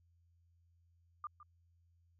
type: tone with echo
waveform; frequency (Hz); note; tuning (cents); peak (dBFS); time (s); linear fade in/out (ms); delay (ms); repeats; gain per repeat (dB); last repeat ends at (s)
sine; 1200; D6; +37; -39; 1.24-1.27; 2; 160; 1; -14; 1.43
effects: added 85 Hz sine -68 dBFS peak until 2.19 s